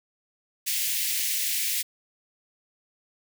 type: high-pass noise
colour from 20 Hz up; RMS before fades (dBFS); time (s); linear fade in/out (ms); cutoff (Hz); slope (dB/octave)
white; -27; 0.66-1.83; 20; 1900; 48
effects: none